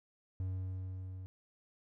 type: tone with level ramp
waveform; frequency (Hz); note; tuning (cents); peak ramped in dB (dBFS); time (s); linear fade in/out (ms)
triangle; 93.3; F#2; +15; -32 to -41; 0.4-1.26; 0
effects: none